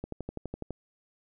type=click train; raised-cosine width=2 ms; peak=-22 dBFS; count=9; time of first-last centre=0.04-0.707 s; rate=12 Hz; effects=none